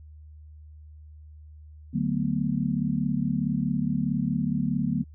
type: chord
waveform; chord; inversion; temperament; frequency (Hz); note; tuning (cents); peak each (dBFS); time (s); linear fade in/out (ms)
sine; B minor seventh; first; just; 148.16 / 185.21 / 222.2 / 246.9; D3 / F#3 / A3 / B3; +16 / +2 / +17 / 0; -29; 1.93-5.04; 20
effects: added 76 Hz sine -44 dBFS peak until 5.14 s